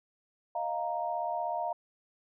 sine chord, Eb suspended second, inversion none, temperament equal, 622.3 / 698.5 / 932.3 Hz, Eb5 / F5 / Bb5, 0 / 0 / 0 cents, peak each -37 / -33 / -35 dBFS, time 0.55-1.73 s, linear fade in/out 5 ms, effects none

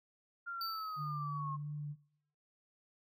sine linear sweep, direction down, 1403 to 1068 Hz, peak -39 dBFS, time 0.46-1.57 s, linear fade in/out 20 ms
square tone with exponential decay, 4601 Hz, D8, 36 cents flat, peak -38 dBFS, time 0.61-1.4 s, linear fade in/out 2 ms, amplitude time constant 170 ms
sine tone with vibrato, 147.5 Hz, D3, 8 cents sharp, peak -39 dBFS, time 0.96-1.96 s, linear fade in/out 50 ms, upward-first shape sine, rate 2.9 Hz, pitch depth 13 cents each way
effects noise-tail reverb RT60 0.8 s tail -23 dB re dry

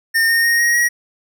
square tone with pitch steps, 1820 / 1840.1 / 1860.4 / 1880.9 / 1901.7 Hz, A#6 / A#6 / A#6 / A#6 / A#6, -42 / -23 / -4 / +15 / +34 cents, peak -13 dBFS, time 0.14-0.89 s, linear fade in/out 20 ms, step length 150 ms, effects none

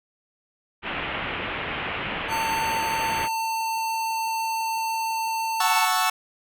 white low-pass noise, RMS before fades -30 dBFS, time 0.82-3.29 s, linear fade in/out 50 ms, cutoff 3000 Hz, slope 48 dB/octave
square tone, 897 Hz, A5, 33 cents sharp, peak -25 dBFS, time 2.28-5.89 s, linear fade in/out 50 ms
sawtooth chord, F# minor seventh, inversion none, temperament equal, 740 / 880 / 1108.7 / 1318.5 Hz, F#5 / A5 / C#6 / E6, 0 / 0 / 0 / 0 cents, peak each -22 dBFS, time 5.6-6.1 s, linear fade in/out 5 ms
effects none

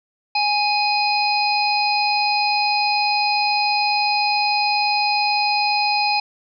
harmonic tone, 830.6 Hz, G#5, in tune, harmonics 1 / 3 / 5 / 6, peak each -19 / -22 / -25 / -25 dBFS, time 0.35-6.2 s, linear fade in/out 5 ms, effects none

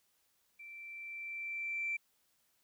sine tone with level ramp, 2342 Hz, D7, 5 cents flat, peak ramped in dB -48 to -32 dBFS, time 0.59-1.97 s, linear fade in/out 10 ms, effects tanh soft clip ceiling -28 dBFS + white hiss -75 dBFS RMS until 2.63 s

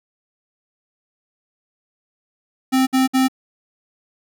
square tone bursts, 261.6 Hz, C4, in tune, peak -14 dBFS, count 3, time 2.72-3.284 s, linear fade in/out 20 ms, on 150 ms, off 57 ms, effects none

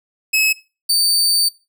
sawtooth tone pair in turn, 2575 / 4588 Hz, E7 / D8, -41 / -41 cents, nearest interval minor seventh, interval 1000 cents, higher second, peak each -10 dBFS, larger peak neither, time 0.33-0.53 / 0.89-1.49 s, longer second, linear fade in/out 10 ms, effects noise-tail reverb RT60 0.3 s tail -20 dB re dry

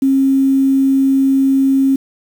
sine tone with quantisation, 270 Hz, C#4, 45 cents flat, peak -9 dBFS, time 0.02-1.96 s, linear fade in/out 5 ms, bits 6, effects none

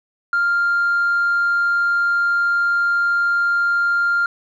triangle tone with tanh clipping, 1396.9 Hz, F6, in tune, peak -15 dBFS, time 0.33-4.26 s, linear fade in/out 2 ms, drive 5 dB, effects none

